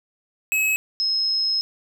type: tone pair in turn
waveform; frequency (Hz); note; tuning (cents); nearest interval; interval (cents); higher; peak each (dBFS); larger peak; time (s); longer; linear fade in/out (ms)
square / sine; 2567 / 5158; E7 / E8; -47 / -39; octave; 1208; second; -19; neither; 0.52-0.76 / 1-1.61; second; 0
effects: none